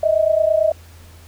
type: tone pair together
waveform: sine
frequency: 618 / 646.9 Hz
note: D#5 / E5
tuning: -12 / -33 cents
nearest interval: minor second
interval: 79 cents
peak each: -16 dBFS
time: 0.03-0.72 s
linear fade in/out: 5 ms
effects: added 83 Hz sine -41 dBFS peak until 1.27 s + pink hiss -48 dBFS RMS until 1.27 s